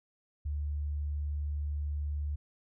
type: tone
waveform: sine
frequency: 73.42 Hz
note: D2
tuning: in tune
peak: -31 dBFS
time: 0.45-2.36 s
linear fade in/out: 10 ms
effects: none